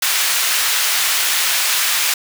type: high-pass noise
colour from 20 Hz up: pink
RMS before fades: -17 dBFS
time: 0.02-2.14 s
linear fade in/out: 5 ms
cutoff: 1700 Hz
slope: 12 dB/octave
effects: none